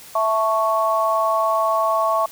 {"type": "chord", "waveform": "sine", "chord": "A major", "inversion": "second", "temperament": "equal", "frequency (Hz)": [659.3, 880, 1108.7], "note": ["E5", "A5", "C#6"], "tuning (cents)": [0, 0, 0], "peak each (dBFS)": [-20, -25, -19], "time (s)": [0.15, 2.26], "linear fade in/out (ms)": 5, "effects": ["white hiss -42 dBFS RMS until 2.31 s"]}